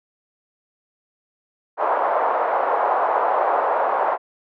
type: band-pass noise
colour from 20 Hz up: white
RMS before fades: -20 dBFS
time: 1.77-4.18 s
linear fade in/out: 50 ms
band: 550 to 1000 Hz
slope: 24 dB/octave
effects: none